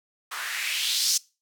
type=noise with band-pass filter sweep; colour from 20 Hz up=blue; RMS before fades=-27 dBFS; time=0.31-1.18 s; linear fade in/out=10 ms; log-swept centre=1200 to 5800 Hz; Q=2.8; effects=noise-tail reverb RT60 0.3 s tail -23 dB re dry